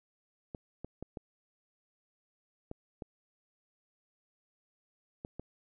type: clicks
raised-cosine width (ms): 2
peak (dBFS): -27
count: 8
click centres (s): 0.548 / 0.846 / 1.026 / 1.172 / 2.714 / 3.022 / 5.249 / 5.396
effects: none